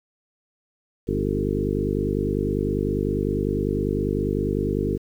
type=harmonic tone with a mistuned harmonic; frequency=50 Hz; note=G1; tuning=35 cents sharp; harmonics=1 / 2 / 3 / 4 / 5 / 6 / 7 / 8 / 9; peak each=-30 / -30 / -30 / -30 / -30 / -30 / -30 / -30 / -30 dBFS; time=1.07-4.98 s; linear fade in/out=20 ms; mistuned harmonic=8; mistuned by=-20 cents; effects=9-bit